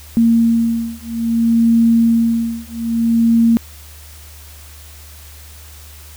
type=beating tone pair; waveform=sine; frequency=229.8 / 230.4 Hz; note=A#3 / A#3; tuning=-25 / -20 cents; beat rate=0.6 Hz; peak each=-14 dBFS; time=0.17-3.57 s; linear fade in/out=0 ms; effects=added 75 Hz sine -37 dBFS peak until 6.16 s + white hiss -41 dBFS RMS until 6.16 s